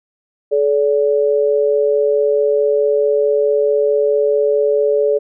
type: tone pair together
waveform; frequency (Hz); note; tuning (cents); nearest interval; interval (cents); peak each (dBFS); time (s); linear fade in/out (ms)
sine; 430 / 574.6; A4 / D5; -40 / -38; perfect fourth; 502; -13 / -16; 0.51-5.19; 20
effects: none